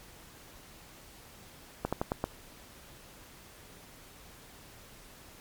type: slowing click train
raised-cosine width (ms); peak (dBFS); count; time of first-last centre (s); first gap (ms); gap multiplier
1; -15; 5; 1.85-2.241; 76; 1.17
effects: pink hiss -53 dBFS RMS until 5.4 s + MP3 96 kbps